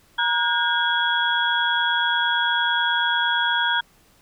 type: tone cluster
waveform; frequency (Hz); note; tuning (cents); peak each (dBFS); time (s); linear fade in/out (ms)
sine; 942 / 1445 / 1614 / 3333; A#5 / F#6 / G#6 / G#7; +18 / -41 / -50 / +5; -24; 0.18-3.81; 10
effects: pink hiss -57 dBFS RMS until 4.21 s